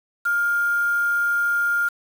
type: tone with quantisation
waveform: sine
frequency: 1407 Hz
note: F6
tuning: 12 cents sharp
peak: -18 dBFS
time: 0.25-1.89 s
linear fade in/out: 10 ms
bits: 6
effects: none